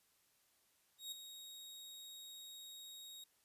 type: tone with ADSR envelope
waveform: sawtooth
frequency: 3768 Hz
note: A#7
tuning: 18 cents sharp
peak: -39 dBFS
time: 0.98-3.24 s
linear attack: 140 ms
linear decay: 6 ms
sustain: -9 dB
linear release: 4 ms
effects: white hiss -75 dBFS RMS until 3.44 s + resampled to 32000 Hz